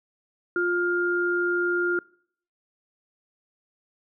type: tone pair together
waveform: sine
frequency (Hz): 351.8 / 1407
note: F4 / F6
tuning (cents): +13 / +12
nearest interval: 2 octaves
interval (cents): 2399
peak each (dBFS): -24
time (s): 0.56-1.99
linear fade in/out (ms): 2
effects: noise-tail reverb RT60 0.6 s tail -24 dB re dry